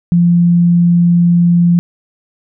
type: tone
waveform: sine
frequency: 172.9 Hz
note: F3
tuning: 17 cents flat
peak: -6 dBFS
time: 0.12-1.79 s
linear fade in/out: 0 ms
effects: none